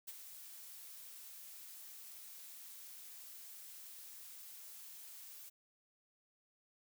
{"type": "noise with ADSR envelope", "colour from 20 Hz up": "blue", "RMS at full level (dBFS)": -45, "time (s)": [0.07, 5.5], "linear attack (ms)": 13, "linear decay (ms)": 35, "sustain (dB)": -8, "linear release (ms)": 18, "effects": []}